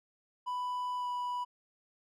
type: tone with pitch glide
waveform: triangle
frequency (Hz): 992 to 984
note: B5 to B5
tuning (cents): +7 to -7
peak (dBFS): -31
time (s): 0.46-1.45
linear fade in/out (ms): 20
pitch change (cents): -14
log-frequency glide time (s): 0.98-1.07
effects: none